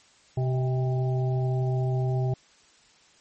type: harmonic tone with a mistuned harmonic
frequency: 128.3 Hz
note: C3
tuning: 34 cents flat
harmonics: 1 / 3 / 5 / 6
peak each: -23 / -33 / -37 / -39 dBFS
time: 0.37-2.34 s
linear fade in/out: 5 ms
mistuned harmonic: 6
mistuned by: +57 cents
effects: white hiss -58 dBFS RMS until 3.2 s + MP3 32 kbps